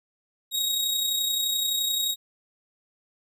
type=tone with amplitude modulation; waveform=sawtooth; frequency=3782 Hz; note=A#7; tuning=24 cents sharp; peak=-19 dBFS; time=0.51-2.16 s; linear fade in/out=50 ms; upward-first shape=sine; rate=31.6 Hz; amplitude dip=40%; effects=none